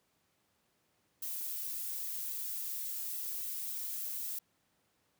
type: noise with flanger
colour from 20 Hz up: violet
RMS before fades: -39 dBFS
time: 1.22-4.39 s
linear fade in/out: 5 ms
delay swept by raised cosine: 1.5 to 2.42 ms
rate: 3.6 Hz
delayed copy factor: +0.5
effects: pink hiss -75 dBFS RMS until 5.19 s + high-pass 100 Hz 12 dB/octave